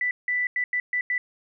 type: tone bursts at uneven times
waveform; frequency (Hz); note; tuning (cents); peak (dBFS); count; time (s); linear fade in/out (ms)
sine; 1981; B6; +5; -22; 6; 0.01-0.11 / 0.28-0.47 / 0.56-0.64 / 0.73-0.8 / 0.93-1.01 / 1.1-1.18; 2
effects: none